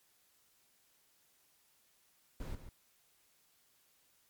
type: noise with echo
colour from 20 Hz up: brown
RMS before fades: -41 dBFS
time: 2.4-2.55 s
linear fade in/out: 2 ms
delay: 140 ms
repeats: 1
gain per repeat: -10 dB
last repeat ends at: 2.69 s
effects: white hiss -71 dBFS RMS until 4.29 s + MP3 96 kbps